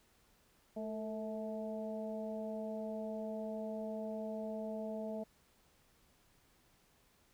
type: harmonic tone with a mistuned harmonic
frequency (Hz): 216.6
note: A3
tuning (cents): -27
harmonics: 1 / 2 / 3 / 4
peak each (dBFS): -42 / -46 / -42 / -55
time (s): 0.76-5.24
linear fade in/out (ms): 10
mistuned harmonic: 2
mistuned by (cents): +47
effects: pink hiss -70 dBFS RMS until 7.33 s